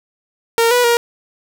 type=tone with pitch steps; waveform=sawtooth; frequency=461 / 490 / 472.3 Hz; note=A#4 / B4 / A#4; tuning=-19 / -14 / +23 cents; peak=-7 dBFS; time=0.58-0.97 s; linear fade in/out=0 ms; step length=130 ms; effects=none